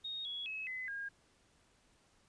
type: tone with pitch steps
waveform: sine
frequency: 3725 / 3354 / 2575 / 2026 / 1623 Hz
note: A#7 / G#7 / E7 / B6 / G#6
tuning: -2 / +16 / -41 / +44 / -40 cents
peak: -39 dBFS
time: 0.04-1.09 s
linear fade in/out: 10 ms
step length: 210 ms
effects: pink hiss -70 dBFS RMS until 2.28 s + resampled to 22050 Hz